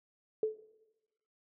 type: tone with exponential decay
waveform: sine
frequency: 435.3 Hz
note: A4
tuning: 19 cents flat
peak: -24 dBFS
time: 0.43-0.62 s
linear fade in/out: 2 ms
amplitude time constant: 40 ms
effects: noise-tail reverb RT60 1.0 s tail -17 dB re dry